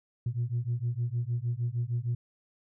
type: beating tone pair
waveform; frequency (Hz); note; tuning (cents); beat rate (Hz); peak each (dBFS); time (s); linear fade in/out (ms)
sine; 116.54 / 123.04; A#2 / B2; 0 / -6; 6.5; -30; 0.26-2.15; 5
effects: tanh soft clip ceiling -23 dBFS